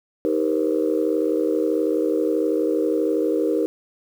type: chord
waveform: sine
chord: C minor seventh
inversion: first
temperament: just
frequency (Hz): 314 / 392.4 / 470.9 / 523.3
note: Eb4 / G4 / Bb4 / C5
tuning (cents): +16 / +2 / +18 / 0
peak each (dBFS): -22 / -24 / -22 / -27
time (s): 0.25-3.66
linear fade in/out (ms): 0
effects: tanh soft clip ceiling -9 dBFS + 8-bit